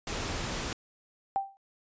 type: noise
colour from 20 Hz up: pink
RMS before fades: -34 dBFS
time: 0.07-0.73 s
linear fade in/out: 2 ms
type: tone with exponential decay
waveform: sine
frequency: 784 Hz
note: G5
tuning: in tune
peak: -22 dBFS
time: 1.36-1.57 s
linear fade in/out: 0 ms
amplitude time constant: 45 ms
effects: resampled to 16000 Hz